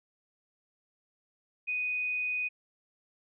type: tone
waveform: sine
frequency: 2489 Hz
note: D#7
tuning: in tune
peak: -29 dBFS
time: 1.67-2.49 s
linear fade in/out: 20 ms
effects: none